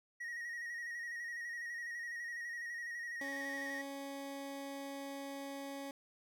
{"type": "tone with vibrato", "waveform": "triangle", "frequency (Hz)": 1889, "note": "A#6", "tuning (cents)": 22, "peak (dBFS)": -39, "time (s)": [0.2, 3.82], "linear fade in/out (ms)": 10, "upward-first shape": "square", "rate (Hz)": 12, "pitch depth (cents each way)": 31}
{"type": "tone", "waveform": "20% pulse", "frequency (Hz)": 277.2, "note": "C#4", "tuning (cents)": 0, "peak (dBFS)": -38, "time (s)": [3.21, 5.91], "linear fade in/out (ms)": 2}
{"effects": []}